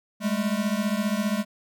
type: beating tone pair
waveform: square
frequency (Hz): 201.5 / 216.5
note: G3 / A3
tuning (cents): +48 / -28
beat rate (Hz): 15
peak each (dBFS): -27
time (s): 0.2-1.45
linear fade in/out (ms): 50
effects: none